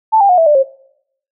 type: tone with pitch steps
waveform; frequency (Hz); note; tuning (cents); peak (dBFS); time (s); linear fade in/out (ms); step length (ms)
sine; 880 / 797.7 / 723.1 / 655.5 / 594.2 / 538.6; A5 / G5 / F#5 / E5 / D5 / C#5; 0 / +30 / -40 / -10 / +20 / -50; -6; 0.12-0.636; 20; 86
effects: noise-tail reverb RT60 0.7 s tail -22 dB re dry